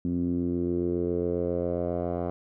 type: tone with low-pass filter sweep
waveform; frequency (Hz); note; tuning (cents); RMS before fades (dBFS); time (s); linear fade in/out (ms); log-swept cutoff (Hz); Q
10% pulse; 87.31; F2; 0; -28; 0.05-2.3; 0; 240 to 780; 3.6
effects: none